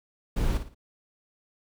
brown noise with echo, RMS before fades -25 dBFS, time 0.36-0.58 s, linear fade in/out 10 ms, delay 56 ms, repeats 3, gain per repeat -9 dB, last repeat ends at 0.748 s, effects none

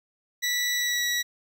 20% pulse tone with pitch glide, 1957 to 1935.6 Hz, B6 to B6, -16 to -35 cents, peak -19 dBFS, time 0.42-1.23 s, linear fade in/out 20 ms, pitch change -19 cents, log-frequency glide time 0.75-1.05 s, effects 10-bit

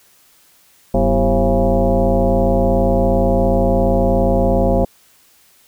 sine tone with frequency modulation, 246.1 Hz, B3, 6 cents flat, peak -11 dBFS, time 0.94-4.85 s, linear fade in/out 5 ms, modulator 145 Hz, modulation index 3.2, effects white hiss -52 dBFS RMS until 5.67 s

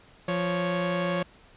sawtooth tone pair together, 174.47 / 554.4 Hz, F3 / C#5, -1 / 0 cents, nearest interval octave + minor sixth, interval 2001 cents, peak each -24 / -24 dBFS, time 0.28-1.23 s, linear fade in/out 5 ms, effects pink hiss -55 dBFS RMS until 1.56 s + resampled to 8000 Hz

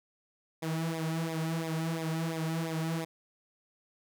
sawtooth tone with flanger, 162.2 Hz, E3, 28 cents flat, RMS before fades -33 dBFS, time 0.62-3.05 s, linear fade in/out 10 ms, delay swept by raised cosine 0.67 to 4.37 ms, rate 2.9 Hz, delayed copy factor -0.8, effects none

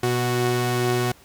sawtooth tone pair together, 122.3 / 369.2 Hz, B2 / F#4, -16 / -4 cents, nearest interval octave + perfect fifth, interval 1912 cents, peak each -19 dBFS, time 0.03-1.12 s, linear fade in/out 5 ms, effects pink hiss -52 dBFS RMS until 1.24 s

